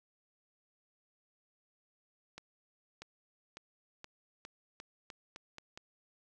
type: accelerating click train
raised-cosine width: 0.2 ms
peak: -29 dBFS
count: 10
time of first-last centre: 2.38-5.775 s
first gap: 640 ms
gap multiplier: 0.86
effects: none